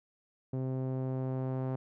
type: tone with low-pass filter sweep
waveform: sawtooth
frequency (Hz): 130.5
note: C3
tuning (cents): -4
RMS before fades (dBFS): -34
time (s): 0.53-1.76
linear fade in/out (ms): 5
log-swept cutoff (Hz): 470 to 820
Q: 0.95
effects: none